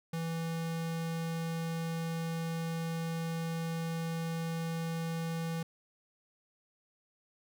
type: tone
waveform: square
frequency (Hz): 164.81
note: E3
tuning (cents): 0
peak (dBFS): -34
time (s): 0.13-5.63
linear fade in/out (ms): 5
effects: none